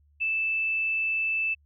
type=tone; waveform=sine; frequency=2637 Hz; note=E7; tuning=in tune; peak=-24 dBFS; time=0.2-1.55 s; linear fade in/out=20 ms; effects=added 73 Hz sine -59 dBFS peak until 1.65 s